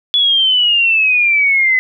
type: exponential sweep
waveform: sine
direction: down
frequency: 3431 to 2018 Hz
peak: -9 dBFS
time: 0.14-1.79 s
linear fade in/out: 0 ms
effects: none